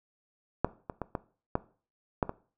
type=clicks; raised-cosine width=1 ms; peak=-9 / -21 / -19 / -17 / -12 / -11 / -19 dBFS; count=7; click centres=0.646 / 0.898 / 1.017 / 1.152 / 1.554 / 2.228 / 2.294 s; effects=noise-tail reverb RT60 0.4 s tail -18 dB re dry